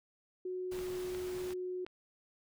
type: tone with pitch glide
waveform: sine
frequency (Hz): 367.3 to 365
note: F#4 to F#4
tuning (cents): -13 to -24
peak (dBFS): -36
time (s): 0.45-1.85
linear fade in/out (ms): 5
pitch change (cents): -11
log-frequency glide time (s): 0.57-0.93
type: noise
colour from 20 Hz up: pink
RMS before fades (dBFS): -49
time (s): 0.71-1.54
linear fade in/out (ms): 10
type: click train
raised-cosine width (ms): 0.3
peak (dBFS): -32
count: 4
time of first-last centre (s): 0.79-1.865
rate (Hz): 2.79
effects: none